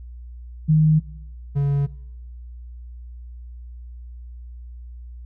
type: tone pair in turn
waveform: sine / triangle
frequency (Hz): 155.56 / 141.3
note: D#3 / C#3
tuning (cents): 0 / +34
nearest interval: major second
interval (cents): 166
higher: first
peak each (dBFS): -12 / -15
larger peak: first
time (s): 0.68-1 / 1.55-1.87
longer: neither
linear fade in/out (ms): 20
effects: noise-tail reverb RT60 1.0 s tail -22 dB re dry + added 60 Hz sine -35 dBFS peak until 5.25 s